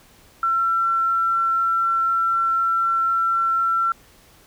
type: tone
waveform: sine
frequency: 1351 Hz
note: E6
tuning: 42 cents sharp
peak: -17 dBFS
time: 0.43-3.92 s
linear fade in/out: 2 ms
effects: pink hiss -52 dBFS RMS until 4.46 s